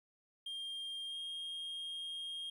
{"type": "tone with pitch glide", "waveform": "triangle", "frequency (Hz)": [3206, 3234], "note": ["G7", "G#7"], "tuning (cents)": [38, -47], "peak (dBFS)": -39, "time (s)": [0.46, 2.5], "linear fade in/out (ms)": 5, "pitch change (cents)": 15, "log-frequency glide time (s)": [1.06, 1.17], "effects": ["13-bit"]}